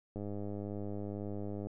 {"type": "click train", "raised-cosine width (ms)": 2, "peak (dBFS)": -28, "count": 155, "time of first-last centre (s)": [0.16, 1.67], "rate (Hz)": 102, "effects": []}